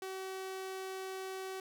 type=tone; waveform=sawtooth; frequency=379.8 Hz; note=F#4; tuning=45 cents sharp; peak=-36 dBFS; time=0.02-1.6 s; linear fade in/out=2 ms; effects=none